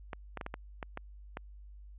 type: clicks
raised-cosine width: 0.5 ms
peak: -23 dBFS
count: 8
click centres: 0.132 / 0.373 / 0.412 / 0.464 / 0.541 / 0.828 / 0.974 / 1.371 s
effects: added 50 Hz sine -48 dBFS peak until 1.98 s + resampled to 8000 Hz